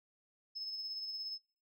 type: tone with tremolo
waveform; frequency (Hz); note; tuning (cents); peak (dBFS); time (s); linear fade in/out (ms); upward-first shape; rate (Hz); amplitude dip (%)
sine; 5200; E8; -24; -37; 0.55-1.38; 20; sine; 17; 45
effects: noise-tail reverb RT60 0.4 s tail -22 dB re dry + tanh soft clip ceiling -35 dBFS